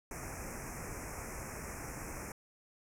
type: band-stop noise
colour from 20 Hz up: pink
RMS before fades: -43 dBFS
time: 0.11-2.32 s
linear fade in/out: 2 ms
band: 2500 to 5400 Hz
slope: 96 dB/octave
effects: low-pass 12000 Hz 12 dB/octave